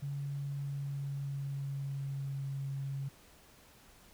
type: tone with pitch glide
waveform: sine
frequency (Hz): 141 to 137.3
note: C#3 to C#3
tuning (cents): +30 to -16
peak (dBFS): -35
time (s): 0.02-3.09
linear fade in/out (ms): 10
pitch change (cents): -46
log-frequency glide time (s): 0.35-2.46
effects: pink hiss -60 dBFS RMS until 4.13 s